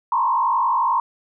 sine tone with frequency modulation, 996 Hz, B5, 14 cents sharp, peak -16 dBFS, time 0.12-1 s, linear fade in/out 2 ms, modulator 51.1 Hz, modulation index 1.8, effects none

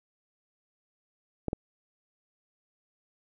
clicks, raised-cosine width 2 ms, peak -16 dBFS, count 2, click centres 1.483 / 1.531 s, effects none

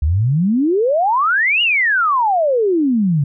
sine exponential two-way sweep, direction up then down, 69.3 to 2934 to 135.7 Hz, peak -12 dBFS, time 0.02-3.24 s, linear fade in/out 5 ms, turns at 1.62 s, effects none

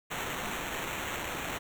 white noise with sample-and-hold, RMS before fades -36 dBFS, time 0.1-1.59 s, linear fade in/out 20 ms, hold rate 4900 Hz, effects none

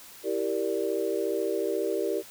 sine chord, E half-diminished seventh, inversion none, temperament equal, 329.6 / 392 / 466.2 / 587.3 Hz, E4 / G4 / Bb4 / D5, 0 / 0 / 0 / 0 cents, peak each -33 / -29 / -31 / -33 dBFS, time 0.23-2.23 s, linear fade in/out 50 ms, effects white hiss -48 dBFS RMS until 2.3 s

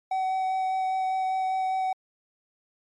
triangle tone with vibrato, 756 Hz, F#5, 37 cents sharp, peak -22 dBFS, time 0.11-1.93 s, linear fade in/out 5 ms, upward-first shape sine, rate 5 Hz, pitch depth 9 cents each way, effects MP3 48 kbps

